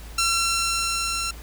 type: tone with level ramp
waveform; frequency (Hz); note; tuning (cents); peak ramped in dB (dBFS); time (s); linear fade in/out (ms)
10% pulse; 1356; E6; +49; -11 to -17; 0.18-1.31; 5
effects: added 55 Hz sine -37 dBFS peak until 1.42 s + pink hiss -45 dBFS RMS until 1.42 s